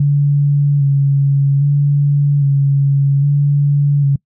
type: tone with vibrato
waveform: sine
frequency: 141.4 Hz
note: C#3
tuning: 35 cents sharp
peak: -9 dBFS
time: 0-4.16 s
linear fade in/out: 5 ms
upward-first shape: square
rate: 0.62 Hz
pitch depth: 23 cents each way
effects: noise-tail reverb RT60 0.1 s tail -24 dB re dry